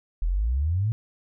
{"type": "exponential sweep", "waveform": "sine", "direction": "up", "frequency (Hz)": [39, 116.54], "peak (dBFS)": -21, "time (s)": [0.22, 0.92], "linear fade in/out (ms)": 0, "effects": []}